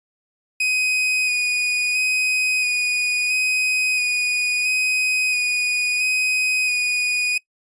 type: tone with vibrato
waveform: 40% pulse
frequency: 2489 Hz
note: D#7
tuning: in tune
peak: -17 dBFS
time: 0.6-7.38 s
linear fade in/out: 5 ms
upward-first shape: square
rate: 0.74 Hz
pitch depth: 14 cents each way
effects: noise-tail reverb RT60 0.1 s tail -21 dB re dry + resampled to 22050 Hz